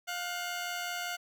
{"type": "tone pair together", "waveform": "15% pulse", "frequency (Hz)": [707.5, 1500], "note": ["F5", "F#6"], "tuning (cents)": [22, 23], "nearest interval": "octave + minor second", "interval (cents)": 1301, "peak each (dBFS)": [-29, -34], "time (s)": [0.07, 1.17], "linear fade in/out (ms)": 20, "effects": []}